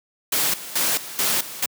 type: noise with tremolo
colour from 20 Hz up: white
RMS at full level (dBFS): -21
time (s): 0.32-1.66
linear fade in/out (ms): 5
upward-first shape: square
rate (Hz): 2.3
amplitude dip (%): 80
effects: high-pass 150 Hz 12 dB/octave